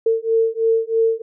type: beating tone pair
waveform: sine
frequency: 450 / 453.1 Hz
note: A4 / A#4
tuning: +39 / -49 cents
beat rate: 3.1 Hz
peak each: -18 dBFS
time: 0.06-1.22 s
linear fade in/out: 5 ms
effects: none